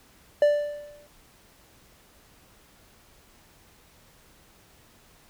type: tone with exponential decay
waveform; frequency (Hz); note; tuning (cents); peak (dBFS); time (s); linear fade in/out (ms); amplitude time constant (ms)
triangle; 587.3; D5; 0; -12; 0.42-1.07; 2; 140
effects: pink hiss -57 dBFS RMS until 5.29 s